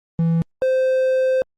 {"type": "tone pair in turn", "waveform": "triangle", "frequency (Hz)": [165.6, 520], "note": ["E3", "C5"], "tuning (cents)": [8, -11], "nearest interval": "octave + minor sixth", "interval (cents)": 1981, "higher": "second", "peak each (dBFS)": -13, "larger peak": "neither", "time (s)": [[0.19, 0.42], [0.62, 1.42]], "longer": "second", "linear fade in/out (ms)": 0, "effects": ["Opus 32 kbps"]}